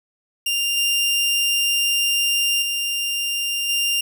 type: tone with level steps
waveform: sawtooth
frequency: 2794 Hz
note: F7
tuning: in tune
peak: -16 / -14 / -18 / -15 dBFS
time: 0.46-4.01 s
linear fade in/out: 5 ms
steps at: 0.77 / 2.62 / 3.69 s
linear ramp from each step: 2 ms
effects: none